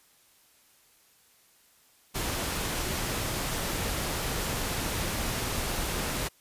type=noise; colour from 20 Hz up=pink; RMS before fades=-31 dBFS; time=2.14-6.29 s; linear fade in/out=20 ms; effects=white hiss -62 dBFS RMS until 6.4 s + resampled to 32000 Hz